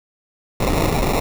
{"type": "noise with sample-and-hold", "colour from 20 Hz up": "pink", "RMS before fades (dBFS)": -18, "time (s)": [0.6, 1.2], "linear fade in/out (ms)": 5, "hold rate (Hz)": 1575, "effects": []}